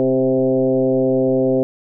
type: tone with frequency modulation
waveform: sine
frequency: 392.8 Hz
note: G4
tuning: 4 cents sharp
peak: -13 dBFS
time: 0-1.63 s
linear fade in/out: 0 ms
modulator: 130 Hz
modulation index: 1.5
effects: none